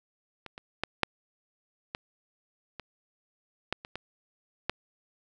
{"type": "clicks", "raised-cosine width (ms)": 0.3, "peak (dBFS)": [-25, -26, -12, -6, -17, -23, -12, -25, -20, -11], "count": 10, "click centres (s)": [0.463, 0.579, 0.836, 1.033, 1.949, 2.797, 3.726, 3.849, 3.956, 4.696], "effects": []}